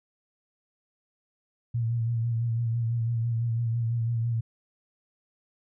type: tone with vibrato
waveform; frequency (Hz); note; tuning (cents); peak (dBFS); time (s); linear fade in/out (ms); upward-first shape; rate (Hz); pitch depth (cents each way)
sine; 116.1; A#2; -7; -24; 1.74-4.41; 10; sine; 6; 41
effects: none